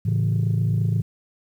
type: chord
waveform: sine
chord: A major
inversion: none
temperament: equal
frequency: 110 / 138.59 / 164.81 Hz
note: A2 / C#3 / E3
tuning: 0 / 0 / 0 cents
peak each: -19 / -24 / -23 dBFS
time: 0.05-1.02 s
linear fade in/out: 10 ms
effects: tanh soft clip ceiling -14 dBFS + 9-bit